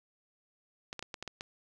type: clicks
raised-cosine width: 0.2 ms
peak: -22 dBFS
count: 7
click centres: 0.929 / 0.993 / 1.026 / 1.142 / 1.226 / 1.277 / 1.409 s
effects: none